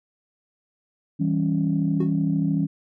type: chord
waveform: sine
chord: C# diminished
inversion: first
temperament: equal with one note detuned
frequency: 162.73 / 196 / 277.2 Hz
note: E3 / G3 / C#4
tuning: -22 / 0 / 0 cents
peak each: -22 / -25 / -24 dBFS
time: 1.19-2.67 s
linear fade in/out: 20 ms
type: tone with exponential decay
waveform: triangle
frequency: 367.4 Hz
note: F#4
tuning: 12 cents flat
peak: -19 dBFS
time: 2-2.16 s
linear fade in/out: 5 ms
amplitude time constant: 34 ms
effects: tanh soft clip ceiling -11 dBFS